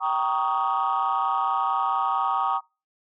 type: chord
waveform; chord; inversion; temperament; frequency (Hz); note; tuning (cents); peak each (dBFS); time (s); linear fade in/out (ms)
sine; Eb dominant seventh; first; just; 777.8 / 933.4 / 1120.1 / 1244.5; G5 / Bb5 / Db6 / Eb6; -14 / +2 / +18 / 0; -26; 0-2.61; 50
effects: noise-tail reverb RT60 0.3 s tail -25 dB re dry + tanh soft clip ceiling -15 dBFS